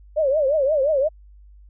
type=tone with vibrato; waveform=sine; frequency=577 Hz; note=D5; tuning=31 cents flat; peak=-16 dBFS; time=0.16-1.09 s; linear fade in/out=20 ms; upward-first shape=triangle; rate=5.7 Hz; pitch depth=200 cents each way; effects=added 50 Hz sine -44 dBFS peak until 1.69 s